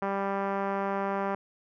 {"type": "tone with low-pass filter", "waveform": "5% pulse", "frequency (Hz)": 197, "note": "G3", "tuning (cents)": 9, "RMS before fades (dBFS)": -30, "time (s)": [0.02, 1.35], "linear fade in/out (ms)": 2, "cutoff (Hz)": 1000, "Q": 0.95, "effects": []}